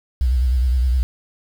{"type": "tone with vibrato", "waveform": "sine", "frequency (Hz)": 63, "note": "B1", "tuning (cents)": 35, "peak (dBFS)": -14, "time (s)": [0.21, 1.03], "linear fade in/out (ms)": 0, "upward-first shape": "sine", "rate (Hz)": 9.7, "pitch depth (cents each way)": 95, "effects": ["7-bit"]}